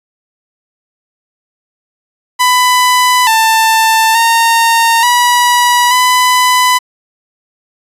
sawtooth tone with pitch steps, 998 / 890 / 919 / 973 / 1001 Hz, B5 / A5 / A#5 / B5 / B5, +18 / +20 / -25 / -26 / +23 cents, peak -3 dBFS, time 2.39-6.79 s, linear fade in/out 20 ms, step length 880 ms, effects resampled to 32000 Hz

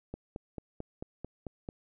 click train, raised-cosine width 2 ms, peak -25 dBFS, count 8, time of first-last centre 0.14-1.689 s, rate 4.52 Hz, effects none

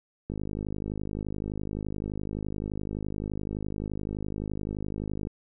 click train, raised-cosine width 3 ms, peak -20 dBFS, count 258, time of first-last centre 0.3-5.271 s, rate 51.7 Hz, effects none

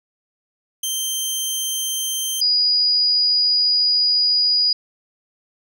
15% pulse / sine tone pair in turn, 3136 / 4907 Hz, G7 / D#8, 0 / -25 cents, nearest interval minor sixth, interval 775 cents, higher second, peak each -14 dBFS, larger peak neither, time 0.83-2.41 / 2.41-4.73 s, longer second, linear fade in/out 5 ms, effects none

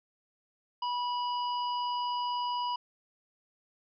harmonic tone, 978 Hz, B5, 17 cents flat, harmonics 1 / 3 / 5, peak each -30 / -40 / -44 dBFS, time 0.82-2.76 s, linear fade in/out 5 ms, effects none

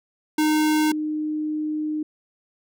square / sine tone pair in turn, 307.4 / 306 Hz, D#4 / D#4, -21 / -29 cents, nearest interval unison, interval 8 cents, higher first, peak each -18 / -23 dBFS, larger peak first, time 0.38-0.92 / 0.92-2.03 s, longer second, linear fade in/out 5 ms, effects none

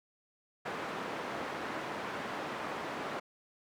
white band-pass noise, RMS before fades -39 dBFS, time 0.65-3.2 s, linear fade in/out 10 ms, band 170 to 1300 Hz, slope 12 dB/octave, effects none

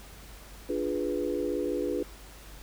sine chord, D diminished seventh, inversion none, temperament equal, 293.7 / 349.2 / 415.3 / 493.9 Hz, D4 / F4 / Ab4 / Cb5, 0 / 0 / 0 / 0 cents, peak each -33 dBFS, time 0.69-2.03 s, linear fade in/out 5 ms, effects added 50 Hz sine -48 dBFS peak until 2.62 s + pink hiss -50 dBFS RMS until 2.62 s

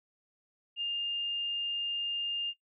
sine tone, 2812 Hz, F7, 11 cents sharp, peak -30 dBFS, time 0.76-2.54 s, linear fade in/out 50 ms, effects noise-tail reverb RT60 0.1 s tail -19 dB re dry

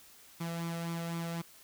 sawtooth tone with flanger, 167.9 Hz, E3, 32 cents sharp, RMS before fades -37 dBFS, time 0.4-1.42 s, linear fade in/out 10 ms, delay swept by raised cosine 0.86 to 1.58 ms, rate 3.9 Hz, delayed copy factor +0.55, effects white hiss -57 dBFS RMS until 1.63 s

